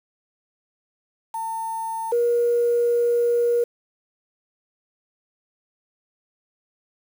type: tone pair in turn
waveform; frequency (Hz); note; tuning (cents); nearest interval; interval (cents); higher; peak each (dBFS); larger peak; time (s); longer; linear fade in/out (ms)
sine; 900 / 475.7; A5 / A#4; +39 / +35; major seventh; 1104; first; -25 / -16; second; 1.34-2.12 / 2.12-3.64; second; 5
effects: tanh soft clip ceiling -12 dBFS + 7-bit